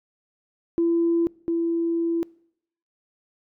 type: tone pair in turn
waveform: sine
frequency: 336.8 / 334.9 Hz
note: E4 / E4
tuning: +37 / +27 cents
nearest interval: unison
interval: 10 cents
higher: first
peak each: -17 / -20 dBFS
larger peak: first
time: 0.78-1.27 / 1.48-2.23 s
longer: second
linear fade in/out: 0 ms
effects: noise-tail reverb RT60 0.7 s tail -25 dB re dry + tanh soft clip ceiling -13 dBFS